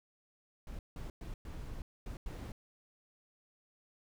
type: noise bursts at uneven times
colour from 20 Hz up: brown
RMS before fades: -43 dBFS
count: 6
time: 0.67-0.79 / 0.96-1.1 / 1.21-1.34 / 1.45-1.82 / 2.06-2.17 / 2.26-2.52 s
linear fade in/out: 2 ms
effects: none